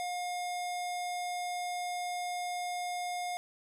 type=tone with low-pass filter; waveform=square; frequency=714 Hz; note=F5; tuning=38 cents sharp; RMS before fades=-36 dBFS; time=0-3.37 s; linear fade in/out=0 ms; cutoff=9900 Hz; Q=1.4; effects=none